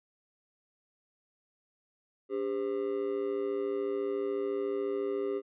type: tone with amplitude modulation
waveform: triangle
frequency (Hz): 401.1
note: G4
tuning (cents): +40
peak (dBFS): -24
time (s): 2.29-5.42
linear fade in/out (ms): 50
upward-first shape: sine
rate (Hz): 114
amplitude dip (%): 85
effects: resampled to 8000 Hz